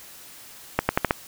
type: accelerating click train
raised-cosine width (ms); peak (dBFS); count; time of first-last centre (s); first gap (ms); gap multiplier
0.5; -3; 5; 0.79-1.109; 100; 0.85
effects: white hiss -45 dBFS RMS until 1.27 s